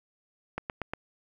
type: click train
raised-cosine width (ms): 0.5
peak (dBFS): -17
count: 4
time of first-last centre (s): 0.58-0.935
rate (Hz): 8.44
effects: 9-bit